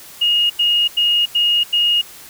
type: tone bursts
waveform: sine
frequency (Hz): 2862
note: F7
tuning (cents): +42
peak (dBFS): -12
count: 5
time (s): 0.21-2.016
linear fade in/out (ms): 10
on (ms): 290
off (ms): 89
effects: white hiss -39 dBFS RMS until 2.29 s